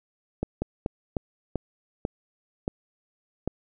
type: slowing click train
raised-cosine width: 2 ms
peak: -13 dBFS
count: 8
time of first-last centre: 0.43-3.476 s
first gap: 190 ms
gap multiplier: 1.27
effects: none